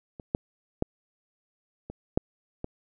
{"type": "clicks", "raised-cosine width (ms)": 2, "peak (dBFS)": [-27, -11, -11, -24, -8, -19], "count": 6, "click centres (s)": [0.198, 0.349, 0.824, 1.9, 2.175, 2.644], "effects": []}